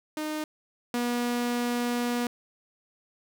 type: tone pair in turn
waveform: sawtooth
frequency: 306.9 / 241.5 Hz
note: D#4 / B3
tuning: -24 / -39 cents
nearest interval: major third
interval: 415 cents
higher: first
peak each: -26 / -22 dBFS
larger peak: second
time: 0.17-0.44 / 0.94-2.27 s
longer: second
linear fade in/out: 2 ms
effects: none